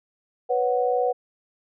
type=chord; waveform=sine; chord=B suspended second; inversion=none; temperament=equal; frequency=493.9 / 554.4 / 740 Hz; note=B4 / C#5 / F#5; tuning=0 / 0 / 0 cents; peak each=-22 / -28 / -24 dBFS; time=0.49-1.13 s; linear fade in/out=20 ms; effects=none